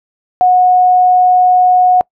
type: tone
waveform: sine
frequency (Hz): 730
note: F#5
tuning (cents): -24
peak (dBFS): -5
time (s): 0.41-2.01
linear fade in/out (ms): 0
effects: noise-tail reverb RT60 0.1 s tail -26 dB re dry